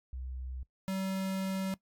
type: tone pair in turn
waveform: sine / square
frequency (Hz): 64 / 191.17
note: C2 / G3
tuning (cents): -38 / -43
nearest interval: octave + perfect fifth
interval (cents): 1895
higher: second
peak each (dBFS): -37 / -32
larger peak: second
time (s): 0.13-0.63 / 0.88-1.74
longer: second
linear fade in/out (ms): 0
effects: noise-tail reverb RT60 0.1 s tail -19 dB re dry + MP3 96 kbps